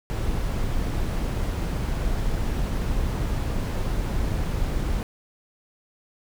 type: noise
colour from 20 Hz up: brown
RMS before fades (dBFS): -25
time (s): 0.1-5.03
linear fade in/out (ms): 0
effects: none